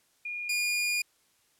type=tone pair in turn; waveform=sine / sawtooth; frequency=2430 / 2430 Hz; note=D#7 / D#7; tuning=-42 / -42 cents; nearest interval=unison; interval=0 cents; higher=neither; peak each=-33 / -23 dBFS; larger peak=second; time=0.25-0.49 / 0.49-1.02 s; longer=second; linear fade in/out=5 ms; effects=white hiss -68 dBFS RMS until 1.59 s + low-pass 12000 Hz 12 dB/octave